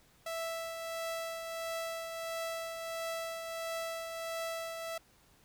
sawtooth tone with tremolo, 659.3 Hz, E5, in tune, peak -31 dBFS, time 0.26-4.98 s, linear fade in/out 5 ms, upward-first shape triangle, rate 1.5 Hz, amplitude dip 45%, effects pink hiss -65 dBFS RMS until 5.44 s

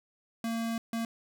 square tone bursts at uneven times, 228.6 Hz, A#3, 34 cents flat, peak -31 dBFS, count 2, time 0.44-0.78 / 0.93-1.05 s, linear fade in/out 2 ms, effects none

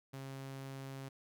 sawtooth tone, 135.2 Hz, C#3, 43 cents flat, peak -40 dBFS, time 0.13-1.09 s, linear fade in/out 10 ms, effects none

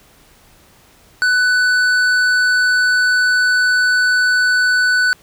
sine tone with hard clipping, 1493 Hz, F#6, 15 cents sharp, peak -13 dBFS, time 1.22-5.13 s, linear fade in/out 0 ms, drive 9 dB, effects pink hiss -49 dBFS RMS until 5.22 s

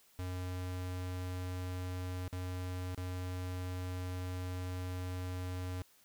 square tone with dropouts, 91.1 Hz, F#2, 26 cents flat, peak -38 dBFS, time 0.19-5.82 s, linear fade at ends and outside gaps 0 ms, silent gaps 2.28-2.328 / 2.947-2.977 s, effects white hiss -66 dBFS RMS until 6.04 s

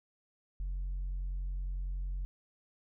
sine tone with tanh clipping, 45.43 Hz, F#1, 31 cents flat, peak -34 dBFS, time 0.6-2.25 s, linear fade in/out 0 ms, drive 1 dB, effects none

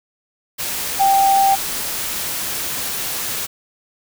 sine tone in noise, 784 Hz, G5, in tune, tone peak -11 dBFS, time 0.99-1.56 s, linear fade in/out 20 ms, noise white, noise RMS -24 dBFS, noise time 0.58-3.47 s, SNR +10 dB, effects none

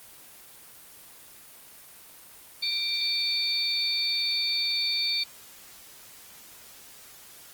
sine tone cluster, 2354 / 3647 / 4491 Hz, D7 / A#7 / C#8, +3 / -39 / +22 cents, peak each -33 / -31 / -26 dBFS, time 2.62-5.24 s, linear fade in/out 10 ms, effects white hiss -49 dBFS RMS until 7.53 s + Opus 24 kbps

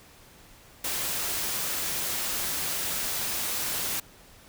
white noise, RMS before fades -30 dBFS, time 0.84-4 s, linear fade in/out 5 ms, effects pink hiss -53 dBFS RMS until 4.48 s

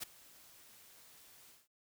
white noise with ADSR envelope, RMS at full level -39 dBFS, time 0-1.68 s, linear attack 30 ms, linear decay 9 ms, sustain -21 dB, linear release 180 ms, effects none

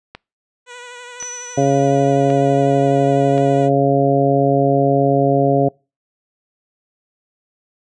click train, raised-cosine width 0.3 ms, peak -16 dBFS, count 4, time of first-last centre 0.15-3.379 s, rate 0.929 Hz
10% pulse tone with vibrato, 489.8 Hz, B4, 14 cents flat, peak -25 dBFS, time 0.66-3.7 s, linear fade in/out 50 ms, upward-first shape triangle, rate 12 Hz, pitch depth 37 cents each way
sine tone with exponential decay, 5970 Hz, F#8, 15 cents sharp, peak -25 dBFS, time 1.2-3.14 s, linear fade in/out 1 ms, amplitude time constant 420 ms
harmonic tone, 138.59 Hz, C#3, in tune, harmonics 1 / 2 / 3 / 4 / 5, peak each -18 / -18 / -18 / -18 / -18 dBFS, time 1.57-5.69 s, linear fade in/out 10 ms
effects noise-tail reverb RT60 0.3 s tail -26 dB re dry + resampled to 22050 Hz

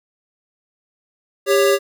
square tone pair together, 397.9 / 554.4 Hz, G4 / C#5, +26 / 0 cents, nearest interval tritone, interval 574 cents, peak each -15 / -17 dBFS, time 1.46-1.79 s, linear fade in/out 50 ms, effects none

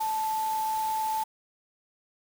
sine tone in noise, 876 Hz, A5, 8 cents flat, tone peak -26 dBFS, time 0-1.24 s, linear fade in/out 10 ms, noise white, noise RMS -41 dBFS, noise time 0-1.24 s, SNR +12 dB, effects none

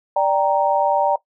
sine chord, G minor, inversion second, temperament equal, 587.3 / 784 / 932.3 Hz, D5 / G5 / Bb5, 0 / 0 / 0 cents, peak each -19 dBFS, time 0.16-1.16 s, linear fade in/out 5 ms, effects noise-tail reverb RT60 0.1 s tail -18 dB re dry

